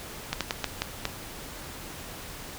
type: slowing click train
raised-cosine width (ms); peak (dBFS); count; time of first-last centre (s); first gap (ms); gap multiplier
0.2; -9; 6; 0.33-1.054; 77; 1.32
effects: pink hiss -41 dBFS RMS until 2.58 s